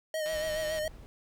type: tone with vibrato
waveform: square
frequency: 622.3 Hz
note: D#5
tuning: in tune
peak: -31 dBFS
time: 0.14-0.88 s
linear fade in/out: 2 ms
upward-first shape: sine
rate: 7.1 Hz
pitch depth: 40 cents each way
type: click train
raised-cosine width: 0.2 ms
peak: -27 dBFS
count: 88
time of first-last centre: 0.26-0.787 s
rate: 165 Hz
type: noise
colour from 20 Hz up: brown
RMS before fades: -47 dBFS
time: 0.32-1.06 s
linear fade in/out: 0 ms
effects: none